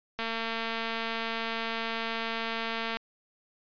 click train, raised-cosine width 0.3 ms, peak -17 dBFS, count 632, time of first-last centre 0.19-2.97 s, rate 227 Hz, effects resampled to 11025 Hz

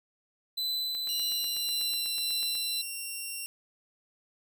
45% pulse tone with tremolo, 4012 Hz, B7, 26 cents sharp, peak -28 dBFS, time 0.57-2.82 s, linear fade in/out 10 ms, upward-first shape sine, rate 1.8 Hz, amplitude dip 25%
click train, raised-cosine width 0.2 ms, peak -28 dBFS, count 14, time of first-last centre 0.95-2.553 s, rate 8.11 Hz
5% pulse tone with pitch glide, 2861 to 2749 Hz, F7 to F7, +41 to -28 cents, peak -27 dBFS, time 1.09-3.46 s, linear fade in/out 0 ms, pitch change -69 cents, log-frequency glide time 1.27-2.11 s
effects none

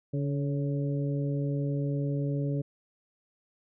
harmonic tone with a mistuned harmonic, 142.5 Hz, C#3, 48 cents sharp, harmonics 1 / 2 / 3 / 4, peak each -28 / -34 / -38 / -40 dBFS, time 0.13-2.62 s, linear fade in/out 10 ms, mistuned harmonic 4, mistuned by -36 cents, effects none

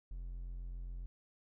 triangle tone, 43.7 Hz, F1, 2 cents sharp, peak -39 dBFS, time 0.11-1.06 s, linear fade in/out 0 ms, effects none

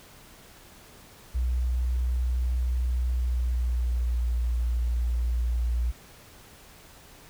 sine tone with pitch glide, 61.74 to 59.43 Hz, B1 to A#1, 0 to +34 cents, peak -23 dBFS, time 1.34-5.92 s, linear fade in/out 20 ms, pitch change -66 cents, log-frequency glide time 3.08-4.33 s, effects pink hiss -51 dBFS RMS until 7.29 s

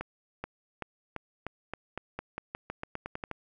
accelerating click train, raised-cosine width 0.5 ms, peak -20 dBFS, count 17, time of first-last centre 0.01-3.313 s, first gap 430 ms, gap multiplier 0.89, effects none

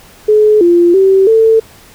sine tone with pitch steps, 425.8 / 346 / 385 / 446.4 Hz, G#4 / F4 / G4 / A4, +43 / -16 / -31 / +25 cents, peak -4 dBFS, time 0.28-1.6 s, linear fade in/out 10 ms, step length 330 ms, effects pink hiss -40 dBFS RMS until 1.94 s

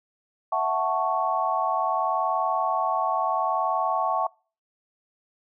sine chord, F# minor seventh, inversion third, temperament equal, 659.3 / 740 / 880 / 1108.7 Hz, E5 / F#5 / A5 / C#6, 0 / 0 / 0 / 0 cents, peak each -28 / -27 / -28 / -26 dBFS, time 0.52-4.27 s, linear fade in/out 5 ms, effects noise-tail reverb RT60 0.4 s tail -26 dB re dry

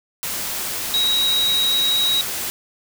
sine tone in noise, 3828 Hz, A#7, 45 cents sharp, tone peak -16 dBFS, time 0.94-2.21 s, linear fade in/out 0 ms, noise white, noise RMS -26 dBFS, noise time 0.23-2.5 s, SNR +7 dB, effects none

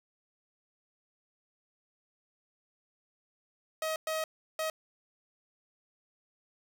sawtooth tone bursts at uneven times, 633 Hz, D#5, 30 cents sharp, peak -27 dBFS, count 3, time 3.82-3.96 / 4.07-4.24 / 4.59-4.7 s, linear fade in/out 2 ms, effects none

